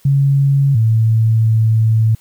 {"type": "tone with pitch steps", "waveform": "sine", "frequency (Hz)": [138.9, 111.8, 111.1], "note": ["C#3", "A2", "A2"], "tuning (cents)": [4, 28, 17], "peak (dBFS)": -9, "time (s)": [0.05, 2.15], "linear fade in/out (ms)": 5, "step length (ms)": 700, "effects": ["white hiss -51 dBFS RMS until 2.2 s"]}